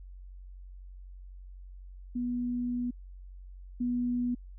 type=tone pair in turn; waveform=sine; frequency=244.2 / 244.2 Hz; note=B3 / B3; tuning=-19 / -19 cents; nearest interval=unison; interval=0 cents; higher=neither; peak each=-29 / -27 dBFS; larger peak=second; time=2.15-2.91 / 3.8-4.35 s; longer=first; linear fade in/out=10 ms; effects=added 46 Hz sine -44 dBFS peak until 4.58 s